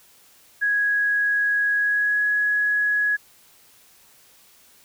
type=tone with pitch glide; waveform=sine; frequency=1661.2 to 1677.6 Hz; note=G#6 to G#6; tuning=0 to +17 cents; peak=-18 dBFS; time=0.61-3.17 s; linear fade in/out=20 ms; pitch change=+17 cents; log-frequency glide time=1.75-2.24 s; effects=white hiss -54 dBFS RMS until 4.84 s